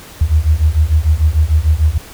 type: beating tone pair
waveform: sine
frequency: 74.3 / 81 Hz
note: D2 / E2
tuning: +21 / -30 cents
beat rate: 6.7 Hz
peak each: -12 dBFS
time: 0.21-1.98 s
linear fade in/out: 5 ms
effects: pink hiss -36 dBFS RMS until 2.13 s